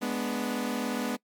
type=chord; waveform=sawtooth; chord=G# diminished; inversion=none; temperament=equal with one note detuned; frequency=209.5 / 246.9 / 293.7 Hz; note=G#3 / B3 / D4; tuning=+15 / 0 / 0 cents; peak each=-30 / -27 / -32 dBFS; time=0.01-1.17 s; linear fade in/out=20 ms; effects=noise-tail reverb RT60 0.1 s tail -23 dB re dry + MP3 96 kbps